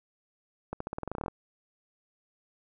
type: accelerating click train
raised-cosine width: 1 ms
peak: -20 dBFS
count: 14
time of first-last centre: 0.73-1.282 s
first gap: 74 ms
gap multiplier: 0.9
effects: none